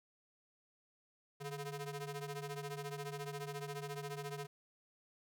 sawtooth ring-modulated tone, 284.3 Hz, C#4, 44 cents sharp, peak -35 dBFS, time 1.4-4.47 s, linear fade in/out 20 ms, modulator 135 Hz, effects none

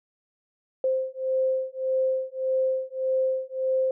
sine beating tone pair, 522 / 523.7 Hz, C5 / C5, -4 / +1 cents, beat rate 1.7 Hz, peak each -26 dBFS, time 0.84-3.91 s, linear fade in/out 2 ms, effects none

